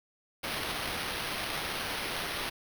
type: noise with sample-and-hold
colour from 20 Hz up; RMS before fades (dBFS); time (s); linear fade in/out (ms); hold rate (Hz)
blue; -35; 0.43-2.5; 10; 7350
effects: none